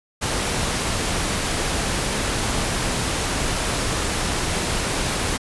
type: noise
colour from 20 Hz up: pink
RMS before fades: -23 dBFS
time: 0.21-5.38 s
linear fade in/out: 20 ms
effects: resampled to 24000 Hz